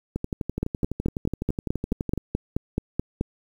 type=two click trains; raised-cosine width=3 ms; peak=-14 / -10 dBFS; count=25 / 13; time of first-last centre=0.16-2.177 / 0.63-3.211 s; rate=11.9 / 4.65 Hz; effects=8-bit